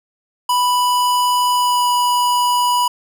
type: tone with pitch glide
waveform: square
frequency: 987.8 to 980.4 Hz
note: B5 to B5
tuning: 0 to -13 cents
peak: -14 dBFS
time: 0.49-2.88 s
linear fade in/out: 5 ms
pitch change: -13 cents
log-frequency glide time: 1.53-1.88 s
effects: none